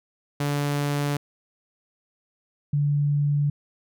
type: tone pair in turn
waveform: sawtooth / sine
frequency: 144.3 / 144.99 Hz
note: D3 / D3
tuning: -30 / -22 cents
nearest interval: unison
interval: 8 cents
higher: second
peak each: -19 dBFS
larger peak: neither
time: 0.4-1.17 / 2.73-3.5 s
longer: neither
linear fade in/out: 5 ms
effects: none